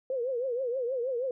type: tone with vibrato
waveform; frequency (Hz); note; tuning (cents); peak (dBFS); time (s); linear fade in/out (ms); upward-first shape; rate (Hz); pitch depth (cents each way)
sine; 502; B4; +28; -28; 0.1-1.31; 2; triangle; 6.3; 160
effects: none